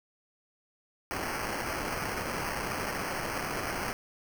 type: noise with sample-and-hold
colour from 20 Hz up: violet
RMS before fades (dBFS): -34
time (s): 1.11-3.93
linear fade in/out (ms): 0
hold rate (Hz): 3675
effects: none